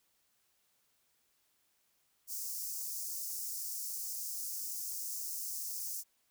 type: high-pass noise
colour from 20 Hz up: white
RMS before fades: -40 dBFS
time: 2.27-6.04 s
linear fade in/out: 50 ms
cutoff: 5100 Hz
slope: 48 dB/octave
effects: white hiss -75 dBFS RMS until 6.3 s